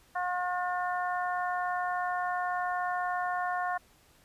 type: harmonic tone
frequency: 359.3 Hz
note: F4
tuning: 49 cents sharp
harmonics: 2 / 3 / 4 / 5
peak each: -31 / -35 / -37 / -39 dBFS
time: 0.15-3.78 s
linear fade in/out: 10 ms
effects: pink hiss -62 dBFS RMS until 4.24 s + resampled to 32000 Hz